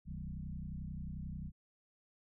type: tone with frequency modulation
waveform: sine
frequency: 111.6 Hz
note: A2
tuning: 25 cents sharp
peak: -40 dBFS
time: 0.05-1.52 s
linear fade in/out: 50 ms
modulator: 31.3 Hz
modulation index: 2.8
effects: none